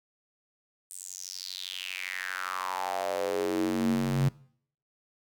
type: tone with high-pass filter sweep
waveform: square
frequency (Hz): 46.25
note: F#1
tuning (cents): 0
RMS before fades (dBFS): -31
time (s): 0.9-4.29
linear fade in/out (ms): 10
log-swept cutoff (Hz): 8900 to 140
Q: 5.2
effects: noise-tail reverb RT60 0.6 s tail -22 dB re dry